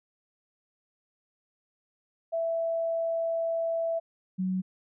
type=tone pair in turn; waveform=sine; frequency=662 / 186.26 Hz; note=E5 / F#3; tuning=+7 / +12 cents; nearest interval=octave + minor seventh; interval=2195 cents; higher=first; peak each=-26 dBFS; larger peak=neither; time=2.32-4 / 4.38-4.62 s; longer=first; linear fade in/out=20 ms; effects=none